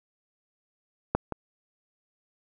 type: clicks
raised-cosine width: 1 ms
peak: -8 / -17 dBFS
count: 2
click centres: 1.15 / 1.323 s
effects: none